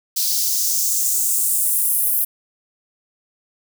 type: noise with high-pass filter sweep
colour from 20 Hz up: blue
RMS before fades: -19 dBFS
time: 0.16-2.25 s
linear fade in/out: 10 ms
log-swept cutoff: 4500 to 12000 Hz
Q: 2.4
effects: none